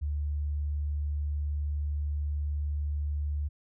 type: tone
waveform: sine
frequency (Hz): 73.42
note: D2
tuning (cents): 0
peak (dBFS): -28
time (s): 0.01-3.49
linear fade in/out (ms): 20
effects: none